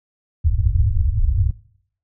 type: low-pass noise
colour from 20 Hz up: white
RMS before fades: -17 dBFS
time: 0.44-1.51 s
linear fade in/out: 10 ms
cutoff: 110 Hz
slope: 96 dB/octave
effects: noise-tail reverb RT60 0.6 s tail -18 dB re dry